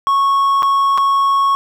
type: tone with dropouts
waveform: triangle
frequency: 1103 Hz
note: C#6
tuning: 9 cents flat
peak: -9 dBFS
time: 0.07-1.55 s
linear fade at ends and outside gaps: 0 ms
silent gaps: 0.623-0.63 / 0.976-0.981 s
effects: none